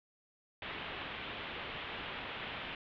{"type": "low-pass noise", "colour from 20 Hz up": "white", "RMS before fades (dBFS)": -43, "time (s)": [0.62, 2.75], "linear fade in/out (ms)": 2, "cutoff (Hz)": 3400, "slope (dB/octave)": 48, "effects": []}